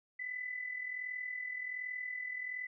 sine tone with amplitude modulation, 2000 Hz, B6, 21 cents sharp, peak -35 dBFS, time 0.19-2.67 s, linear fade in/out 10 ms, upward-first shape sine, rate 41.3 Hz, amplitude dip 60%, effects none

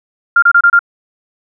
sine tone bursts, 1396.9 Hz, F6, in tune, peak -4 dBFS, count 5, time 0.36-0.792 s, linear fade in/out 5 ms, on 64 ms, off 28 ms, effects none

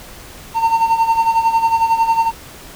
triangle tone with tremolo, 909 Hz, A#5, 44 cents flat, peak -7 dBFS, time 0.54-2.32 s, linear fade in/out 50 ms, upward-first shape sine, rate 11 Hz, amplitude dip 70%, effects pink hiss -37 dBFS RMS until 2.75 s

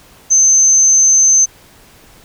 sine tone, 6220 Hz, G8, 14 cents flat, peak -6 dBFS, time 0.3-1.46 s, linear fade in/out 20 ms, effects pink hiss -44 dBFS RMS until 2.24 s

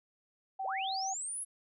sine tone, 770 Hz, G5, 31 cents flat, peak -34 dBFS, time 0.59-1.14 s, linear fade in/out 10 ms
sine linear sweep, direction up, 376 to 10990 Hz, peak -36 dBFS, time 0.64-1.45 s, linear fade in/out 20 ms
effects none

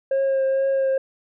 sine tone with vibrato, 538 Hz, C5, 48 cents sharp, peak -15 dBFS, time 0.11-0.98 s, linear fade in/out 5 ms, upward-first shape triangle, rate 2.2 Hz, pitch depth 19 cents each way, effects tanh soft clip ceiling -17 dBFS

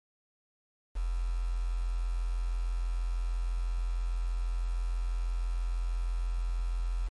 sine tone with quantisation, 43.09 Hz, F1, 22 cents flat, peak -28 dBFS, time 0.95-7.09 s, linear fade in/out 20 ms, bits 8, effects MP3 48 kbps

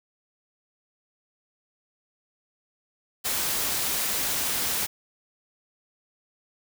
white noise, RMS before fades -27 dBFS, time 3.24-4.87 s, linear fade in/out 20 ms, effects none

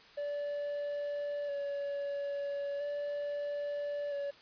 triangle tone with vibrato, 573 Hz, D5, 43 cents flat, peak -32 dBFS, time 0.17-4.31 s, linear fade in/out 10 ms, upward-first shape square, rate 0.38 Hz, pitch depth 18 cents each way, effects white hiss -57 dBFS RMS until 4.41 s + resampled to 11025 Hz

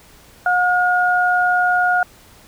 sine tone pair together, 722 / 1434.4 Hz, F#5 / F6, -43 / +46 cents, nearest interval octave, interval 1189 cents, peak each -16 dBFS, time 0.46-2.03 s, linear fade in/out 2 ms, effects pink hiss -47 dBFS RMS until 2.47 s

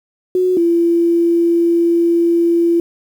sine tone pair in turn, 366.5 / 339.6 Hz, F#4 / F4, -16 / -48 cents, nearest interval minor second, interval 132 cents, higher first, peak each -11 / -10 dBFS, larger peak second, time 0.35-0.57 / 0.57-2.8 s, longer second, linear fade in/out 2 ms, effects 7-bit

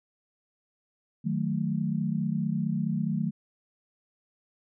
sine chord, D# diminished, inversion none, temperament equal, 155.56 / 185 / 220 Hz, D#3 / F#3 / A3, 0 / 0 / 0 cents, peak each -30 dBFS, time 1.24-3.31 s, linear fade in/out 20 ms, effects none

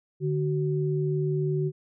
sine tone pair together, 148.66 / 374.6 Hz, D3 / F#4, +21 / +21 cents, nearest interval octave + major third, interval 1600 cents, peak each -25 / -28 dBFS, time 0.2-1.72 s, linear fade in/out 50 ms, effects none

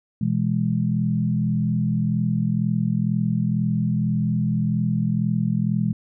sine chord, E major, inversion second, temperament equal with one note detuned, 123.47 / 165.77 / 207.7 Hz, B2 / E3 / G#3, 0 / +10 / 0 cents, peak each -24 / -23 / -23 dBFS, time 0.21-5.93 s, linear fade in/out 5 ms, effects none

